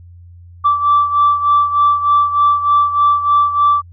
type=beating tone pair; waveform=sine; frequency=1164 / 1167.3 Hz; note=D6 / D6; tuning=-16 / -11 cents; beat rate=3.3 Hz; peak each=-10 / -15 dBFS; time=0.64-3.82 s; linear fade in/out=20 ms; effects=tanh soft clip ceiling -4 dBFS + added 87 Hz sine -36 dBFS peak until 3.92 s